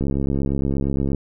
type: click train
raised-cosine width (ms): 3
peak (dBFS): -10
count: 79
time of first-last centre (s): 0.01-1.147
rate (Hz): 68.6
effects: none